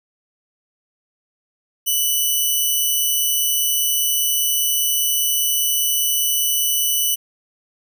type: tone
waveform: 5% pulse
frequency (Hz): 2975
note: F#7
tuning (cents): +9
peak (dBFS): -8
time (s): 1.86-7.16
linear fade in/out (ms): 20
effects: none